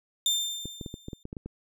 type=tone with exponential decay; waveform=30% pulse; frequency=3590 Hz; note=A7; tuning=34 cents sharp; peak=-19 dBFS; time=0.26-1.23 s; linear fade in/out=2 ms; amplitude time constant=210 ms
type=clicks; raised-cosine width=3 ms; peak=-24 dBFS; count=10; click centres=0.656 / 0.812 / 0.862 / 0.941 / 1.084 / 1.132 / 1.254 / 1.329 / 1.368 / 1.46 s
effects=none